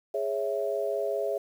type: chord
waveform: sine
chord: C# minor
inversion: second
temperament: equal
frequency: 415.3 / 554.4 / 659.3 Hz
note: G#4 / C#5 / E5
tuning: 0 / 0 / 0 cents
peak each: -31 dBFS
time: 0.14-1.38 s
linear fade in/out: 5 ms
effects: 9-bit